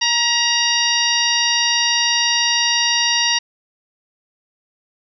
harmonic tone with a mistuned harmonic, 940 Hz, A#5, 14 cents sharp, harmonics 1 / 2 / 3 / 4 / 5 / 6, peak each -25 / -22 / -20 / -22 / -22 / -21 dBFS, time 0.01-3.39 s, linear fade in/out 10 ms, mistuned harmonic 2, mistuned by +31 cents, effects none

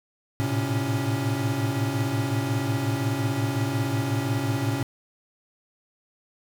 square tone cluster, 108.6 / 114.2 / 130.3 / 278.5 Hz, A2 / A#2 / C3 / C#4, -22 / -35 / -7 / +8 cents, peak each -30 dBFS, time 0.4-4.83 s, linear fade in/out 0 ms, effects none

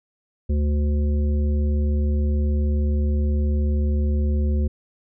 harmonic tone, 73.42 Hz, D2, in tune, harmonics 1 / 3 / 5 / 7, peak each -18 / -28 / -34 / -38 dBFS, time 0.49-4.68 s, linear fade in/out 10 ms, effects none

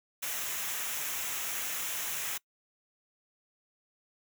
white noise with comb filter, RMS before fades -35 dBFS, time 0.22-2.38 s, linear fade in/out 10 ms, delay 0.22 ms, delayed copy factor -0.55, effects noise-tail reverb RT60 0.1 s tail -24 dB re dry

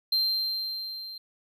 triangle tone with level ramp, 4152 Hz, C8, 14 cents flat, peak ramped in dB -20 to -37 dBFS, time 0.12-1.18 s, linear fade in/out 5 ms, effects none

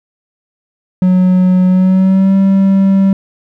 triangle tone with pitch glide, 183.6 to 194.07 Hz, F#3 to G3, -13 to -17 cents, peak -4 dBFS, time 1.02-3.13 s, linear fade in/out 2 ms, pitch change +96 cents, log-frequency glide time 1.67-2.35 s, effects none

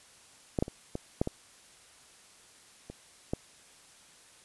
clicks, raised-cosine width 2 ms, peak -14 / -13 / -26 / -20 / -12 / -18 / -28 / -16 dBFS, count 8, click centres 0.588 / 0.625 / 0.681 / 0.954 / 1.215 / 1.274 / 2.9 / 3.335 s, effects white hiss -57 dBFS RMS until 4.44 s + resampled to 24000 Hz

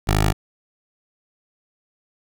10% pulse tone with notch filter, 51.91 Hz, G#1, in tune, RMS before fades -18 dBFS, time 0.07-0.33 s, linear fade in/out 20 ms, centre 240 Hz, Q 1.3, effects none

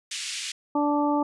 pink band-pass noise, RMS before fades -33 dBFS, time 0.11-0.52 s, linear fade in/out 5 ms, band 2300 to 8600 Hz, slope 24 dB/octave
harmonic tone, 292.3 Hz, D4, 8 cents flat, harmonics 1 / 2 / 3 / 4, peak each -23 / -29 / -26 / -32 dBFS, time 0.75-1.23 s, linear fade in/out 5 ms
effects resampled to 24000 Hz

